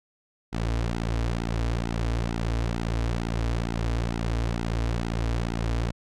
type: tone with flanger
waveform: sawtooth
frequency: 57.3 Hz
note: A#1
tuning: 29 cents flat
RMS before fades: -27 dBFS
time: 0.52-5.92 s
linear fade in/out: 20 ms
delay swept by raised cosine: 1.7 to 5.6 ms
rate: 2.2 Hz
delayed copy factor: -0.85
effects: low-pass 7000 Hz 12 dB/octave